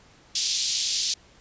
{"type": "band-pass noise", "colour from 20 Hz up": "white", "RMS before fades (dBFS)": -26, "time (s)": [0.35, 1.14], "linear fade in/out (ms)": 5, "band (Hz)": [3600, 6200], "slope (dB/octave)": 24, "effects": ["pink hiss -55 dBFS RMS until 1.4 s", "resampled to 16000 Hz"]}